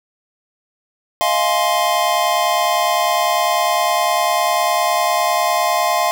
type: chord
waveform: square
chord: F minor seventh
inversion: third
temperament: just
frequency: 628.6 / 698.5 / 838.1 / 1047.7 Hz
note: Eb5 / F5 / Ab5 / C6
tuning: +18 / 0 / +16 / +2 cents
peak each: -23 / -19 / -23 / -20 dBFS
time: 1.21-6.11 s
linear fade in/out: 0 ms
effects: none